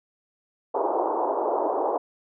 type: band-pass noise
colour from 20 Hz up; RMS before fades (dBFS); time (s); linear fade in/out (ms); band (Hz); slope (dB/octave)
white; -25; 0.74-1.98; 10; 320 to 970; 48
effects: none